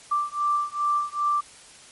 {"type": "beating tone pair", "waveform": "sine", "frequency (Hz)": [1174.7, 1177.2], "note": ["D6", "D6"], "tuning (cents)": [0, 4], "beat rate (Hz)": 2.5, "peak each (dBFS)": -25, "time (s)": [0.11, 1.41], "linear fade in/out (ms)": 10, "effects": ["white hiss -48 dBFS RMS until 1.91 s", "MP3 48 kbps"]}